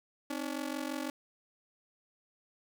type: ring-modulated tone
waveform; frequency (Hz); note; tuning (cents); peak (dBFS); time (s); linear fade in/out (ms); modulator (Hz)
sawtooth; 285; C#4; +48; -28; 0.3-1.1; 2; 23
effects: 10-bit